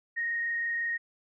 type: tone with frequency modulation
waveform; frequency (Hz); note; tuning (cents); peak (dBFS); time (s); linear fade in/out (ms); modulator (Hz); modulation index
sine; 1864.7; A#6; 0; -28; 0.16-0.98; 20; 25.8; 0.56
effects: none